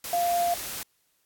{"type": "tone in noise", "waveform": "sine", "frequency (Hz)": 696, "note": "F5", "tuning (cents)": -6, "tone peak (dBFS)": -22, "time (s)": [0.13, 0.54], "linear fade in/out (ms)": 2, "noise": "white", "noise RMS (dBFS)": -35, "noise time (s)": [0.04, 0.83], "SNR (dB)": 10, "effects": ["white hiss -70 dBFS RMS until 1.25 s", "AAC 64 kbps"]}